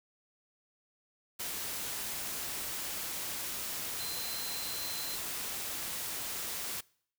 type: tone in noise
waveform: sine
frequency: 4089 Hz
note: C8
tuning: 41 cents flat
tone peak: -41 dBFS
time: 3.99-5.16 s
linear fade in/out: 10 ms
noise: white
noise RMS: -38 dBFS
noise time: 1.39-6.81 s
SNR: -6 dB
effects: noise-tail reverb RT60 0.6 s tail -24 dB re dry